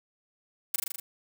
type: noise with echo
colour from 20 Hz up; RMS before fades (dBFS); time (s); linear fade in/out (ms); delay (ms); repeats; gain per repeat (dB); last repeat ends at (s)
blue; -26; 0.74-0.76; 5; 40; 6; -2; 1
effects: none